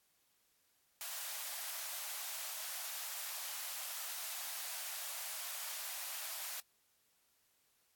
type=high-pass noise; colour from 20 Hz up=white; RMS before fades=-43 dBFS; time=1.01-6.6 s; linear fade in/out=0 ms; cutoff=600 Hz; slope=48 dB/octave; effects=white hiss -75 dBFS RMS until 7.95 s + AAC 64 kbps